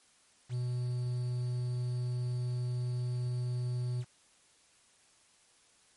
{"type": "tone with quantisation", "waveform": "triangle", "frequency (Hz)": 123.47, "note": "B2", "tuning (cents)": 0, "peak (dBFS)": -29, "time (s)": [0.49, 4.05], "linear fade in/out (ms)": 50, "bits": 9, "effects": ["white hiss -65 dBFS RMS until 5.96 s", "MP3 48 kbps"]}